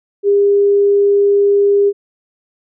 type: tone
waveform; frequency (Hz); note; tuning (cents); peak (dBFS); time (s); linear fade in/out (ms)
sine; 403.3; G4; +49; -8; 0.23-1.93; 50
effects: none